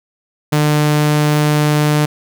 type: tone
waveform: sawtooth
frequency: 149.8 Hz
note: D3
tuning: 35 cents sharp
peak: -7 dBFS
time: 0.52-2.06 s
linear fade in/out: 10 ms
effects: none